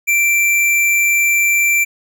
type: tone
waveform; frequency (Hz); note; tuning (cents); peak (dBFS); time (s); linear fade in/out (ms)
square; 2349; D7; 0; -12; 0.07-1.85; 20
effects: none